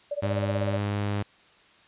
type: tone with tremolo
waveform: sine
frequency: 580 Hz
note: D5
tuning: 22 cents flat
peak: -25 dBFS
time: 0.11-0.79 s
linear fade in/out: 5 ms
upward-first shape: sine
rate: 16 Hz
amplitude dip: 100%
type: tone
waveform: sawtooth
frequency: 102.2 Hz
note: G#2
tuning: 27 cents flat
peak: -22 dBFS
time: 0.22-1.23 s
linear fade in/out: 10 ms
effects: white hiss -57 dBFS RMS until 1.87 s + resampled to 8000 Hz